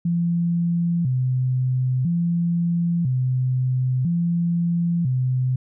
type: tone with vibrato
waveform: sine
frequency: 148.1 Hz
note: D3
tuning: 15 cents sharp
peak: -18 dBFS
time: 0.05-5.56 s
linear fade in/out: 5 ms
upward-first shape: square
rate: 0.5 Hz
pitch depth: 250 cents each way
effects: none